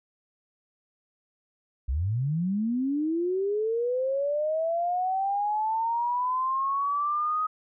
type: linear sweep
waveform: sine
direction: up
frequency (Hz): 57.6 to 1262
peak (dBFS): -24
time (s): 1.88-7.47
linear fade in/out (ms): 10
effects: none